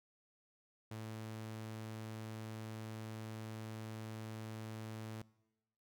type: tone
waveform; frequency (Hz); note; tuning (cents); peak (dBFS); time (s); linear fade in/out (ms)
sawtooth; 110; A2; 0; -40; 0.91-5.22; 5
effects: noise-tail reverb RT60 1.0 s tail -22 dB re dry